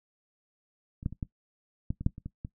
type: clicks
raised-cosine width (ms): 5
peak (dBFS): -30 / -17 / -28 / -20 / -18 / -24 / -12 / -30 / -25 / -24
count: 10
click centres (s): 1.029 / 1.061 / 1.126 / 1.228 / 1.905 / 2.01 / 2.064 / 2.181 / 2.26 / 2.449
effects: noise-tail reverb RT60 0.1 s tail -18 dB re dry